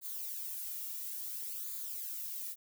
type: noise with flanger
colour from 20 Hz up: violet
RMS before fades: -41 dBFS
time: 0.01-2.56 s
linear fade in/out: 50 ms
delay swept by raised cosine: 0.35 to 1.95 ms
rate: 0.58 Hz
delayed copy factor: -0.6
effects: none